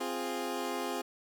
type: chord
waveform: 20% pulse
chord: F minor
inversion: second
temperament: equal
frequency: 261.6 / 349.2 / 415.3 Hz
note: C4 / F4 / Ab4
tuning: 0 / 0 / 0 cents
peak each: -33 dBFS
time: 0-1.02 s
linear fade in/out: 10 ms
effects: none